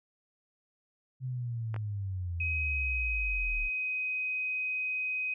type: linear sweep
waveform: sine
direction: down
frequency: 130.8 to 32.55 Hz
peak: -32 dBFS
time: 1.2-3.7 s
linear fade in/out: 50 ms
type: clicks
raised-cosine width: 0.5 ms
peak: -26 dBFS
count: 2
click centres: 1.743 / 1.763 s
type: tone with pitch glide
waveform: sine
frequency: 2530 to 2515 Hz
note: D#7 to D#7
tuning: +28 to +18 cents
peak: -30 dBFS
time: 2.4-5.34 s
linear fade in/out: 5 ms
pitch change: -10 cents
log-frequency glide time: 2.78-3.92 s
effects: none